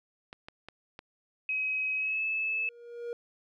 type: clicks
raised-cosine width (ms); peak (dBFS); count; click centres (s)
0.3; -27; 4; 0.329 / 0.485 / 0.686 / 0.991
type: tone with pitch glide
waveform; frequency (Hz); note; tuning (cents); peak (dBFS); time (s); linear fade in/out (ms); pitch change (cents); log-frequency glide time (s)
sine; 2541 to 2608; D#7 to E7; +36 to -19; -28; 1.49-2.69; 2; +45; 1.96-2.24
type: tone with exponential growth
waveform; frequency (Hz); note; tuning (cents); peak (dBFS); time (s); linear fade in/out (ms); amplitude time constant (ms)
triangle; 474.2; A#4; +30; -30; 2.3-3.13; 1; 180
effects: none